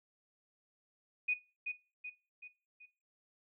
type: tone with echo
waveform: sine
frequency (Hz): 2477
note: D#7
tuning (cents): -8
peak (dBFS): -29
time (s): 1.28-1.34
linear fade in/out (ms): 10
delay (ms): 380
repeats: 4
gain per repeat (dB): -6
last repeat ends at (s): 2.86
effects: noise-tail reverb RT60 0.3 s tail -17 dB re dry